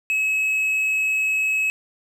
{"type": "tone", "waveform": "triangle", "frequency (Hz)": 2571, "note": "E7", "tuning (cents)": -44, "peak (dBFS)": -17, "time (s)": [0.1, 1.7], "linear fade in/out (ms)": 0, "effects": []}